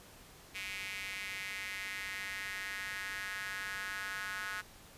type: tone with high-pass filter sweep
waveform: square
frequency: 98 Hz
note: G2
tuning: in tune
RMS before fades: -41 dBFS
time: 0.54-4.62 s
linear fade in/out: 20 ms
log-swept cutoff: 2300 to 1500 Hz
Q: 4
effects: pink hiss -56 dBFS RMS until 4.97 s + resampled to 32000 Hz